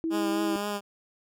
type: tone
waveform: sine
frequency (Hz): 325.8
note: E4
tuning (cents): -20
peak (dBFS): -26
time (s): 0.04-0.56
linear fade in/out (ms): 0
type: tone with vibrato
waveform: 10% pulse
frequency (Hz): 204.1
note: G#3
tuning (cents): -30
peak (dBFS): -21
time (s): 0.1-0.81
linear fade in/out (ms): 50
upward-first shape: triangle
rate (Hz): 3.9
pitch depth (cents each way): 29
effects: none